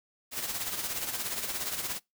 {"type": "noise with tremolo", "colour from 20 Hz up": "white", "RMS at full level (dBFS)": -32, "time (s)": [0.31, 2], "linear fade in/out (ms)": 50, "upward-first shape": "sine", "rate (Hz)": 17, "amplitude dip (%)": 55, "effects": ["noise-tail reverb RT60 0.2 s tail -25 dB re dry"]}